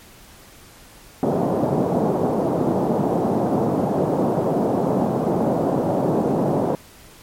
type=band-pass noise; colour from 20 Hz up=pink; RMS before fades=-20 dBFS; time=1.23-6.75 s; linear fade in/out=0 ms; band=150 to 790 Hz; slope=24 dB/octave; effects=pink hiss -46 dBFS RMS until 7.22 s + MP3 64 kbps